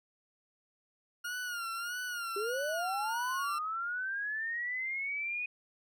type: tone with vibrato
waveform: 40% pulse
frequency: 1419 Hz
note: F6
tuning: 27 cents sharp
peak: -35 dBFS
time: 1.24-3.59 s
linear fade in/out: 10 ms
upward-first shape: sine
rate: 1.6 Hz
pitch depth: 85 cents each way
type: linear sweep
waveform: sine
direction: up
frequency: 390 to 2489 Hz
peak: -33 dBFS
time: 2.36-5.46 s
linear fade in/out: 5 ms
effects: none